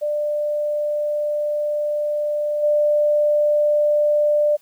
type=tone with level steps; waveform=sine; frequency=594 Hz; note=D5; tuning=20 cents sharp; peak=-19 / -14 dBFS; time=0.01-4.57 s; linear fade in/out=20 ms; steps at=2.62 s; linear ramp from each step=20 ms; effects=white hiss -57 dBFS RMS until 4.61 s